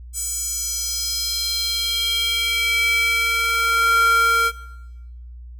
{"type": "tone with high-pass filter sweep", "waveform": "square", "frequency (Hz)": 460.5, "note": "A#4", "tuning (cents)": -21, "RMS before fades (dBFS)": -20, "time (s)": [0.13, 4.52], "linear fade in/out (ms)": 50, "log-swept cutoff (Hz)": [7900, 1100], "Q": 3.6, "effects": ["noise-tail reverb RT60 1.0 s tail -19 dB re dry", "added 60 Hz sine -35 dBFS peak until 5.59 s"]}